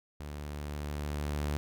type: tone with level ramp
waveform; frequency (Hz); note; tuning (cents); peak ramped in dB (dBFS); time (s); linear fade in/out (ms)
sawtooth; 73.6; D2; +4; -36 to -26; 0.2-1.57; 0
effects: none